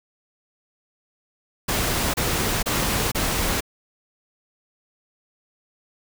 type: noise bursts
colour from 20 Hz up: pink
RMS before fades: -23 dBFS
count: 4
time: 1.68-3.607 s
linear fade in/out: 10 ms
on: 460 ms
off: 29 ms
effects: none